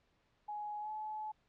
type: tone with pitch glide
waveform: sine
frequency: 837 to 858 Hz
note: G#5 to A5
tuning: +13 to -44 cents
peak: -39 dBFS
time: 0.48-1.32 s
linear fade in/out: 10 ms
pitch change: +43 cents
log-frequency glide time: 0.8-0.9 s
effects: pink hiss -75 dBFS RMS until 1.48 s + low-pass 4000 Hz 12 dB/octave